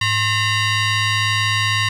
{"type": "ring-modulated tone", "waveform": "15% pulse", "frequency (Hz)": 962, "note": "B5", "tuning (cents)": -46, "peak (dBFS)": -6, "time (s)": [0.01, 1.89], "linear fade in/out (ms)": 5, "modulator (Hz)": 856, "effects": ["low-pass 6000 Hz 12 dB/octave", "8-bit"]}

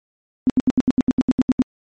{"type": "tone bursts", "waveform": "sine", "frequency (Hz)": 255.6, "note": "C4", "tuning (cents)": -40, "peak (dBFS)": -11, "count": 12, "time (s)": [0.47, 1.62], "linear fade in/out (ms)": 0, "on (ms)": 28, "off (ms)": 74, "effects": ["MP3 32 kbps"]}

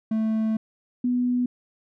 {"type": "tone pair in turn", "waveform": ["triangle", "sine"], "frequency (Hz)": [220, 246.9], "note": ["A3", "B3"], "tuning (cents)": [0, 0], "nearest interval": "major second", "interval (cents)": 200, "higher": "second", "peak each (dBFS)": [-19, -20], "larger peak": "first", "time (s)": [[0.11, 0.57], [1.04, 1.46]], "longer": "first", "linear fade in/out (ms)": 5, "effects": []}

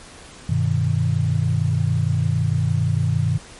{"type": "chord", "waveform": "sine", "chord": "G augmented", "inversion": "none", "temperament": "equal with one note detuned", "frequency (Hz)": [98, 124.55, 155.56], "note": ["G2", "B2", "D#3"], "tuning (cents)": [0, 15, 0], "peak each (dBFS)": -21, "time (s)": [0.49, 3.38], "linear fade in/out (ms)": 5, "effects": ["pink hiss -42 dBFS RMS until 3.59 s", "MP3 48 kbps"]}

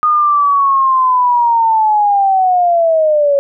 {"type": "linear sweep", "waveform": "sine", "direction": "down", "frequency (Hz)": [1233, 554.4], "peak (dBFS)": -8, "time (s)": [0.03, 3.39], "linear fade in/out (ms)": 0, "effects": []}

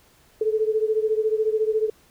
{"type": "beating tone pair", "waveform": "sine", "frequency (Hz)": [431.4, 445.4], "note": ["A4", "A4"], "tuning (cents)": [-34, 21], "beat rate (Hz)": 14, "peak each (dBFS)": [-21, -24], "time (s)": [0.41, 1.9], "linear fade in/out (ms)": 5, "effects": ["pink hiss -57 dBFS RMS until 2.1 s"]}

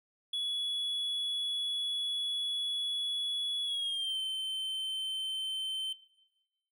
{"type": "tone with pitch glide", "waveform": "triangle", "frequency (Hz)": [3388, 3089], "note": ["G#7", "G7"], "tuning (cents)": [34, -26], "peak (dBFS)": -30, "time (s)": [0.33, 5.93], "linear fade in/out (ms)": 5, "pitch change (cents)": -160, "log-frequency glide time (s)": [3.64, 4.19], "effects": ["noise-tail reverb RT60 1.0 s tail -18 dB re dry"]}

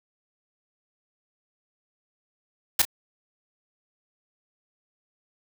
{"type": "noise with echo", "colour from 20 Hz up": "white", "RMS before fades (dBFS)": -18, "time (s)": [2.79, 2.82], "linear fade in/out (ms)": 5, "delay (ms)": 32, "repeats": 1, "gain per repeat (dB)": -12, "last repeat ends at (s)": 2.852, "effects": []}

